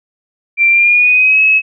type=tone with pitch glide; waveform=sine; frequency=2359 to 2573 Hz; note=D7 to E7; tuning=+7 to -43 cents; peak=-6 dBFS; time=0.57-1.62 s; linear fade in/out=50 ms; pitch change=+150 cents; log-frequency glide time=0.69-1.41 s; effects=none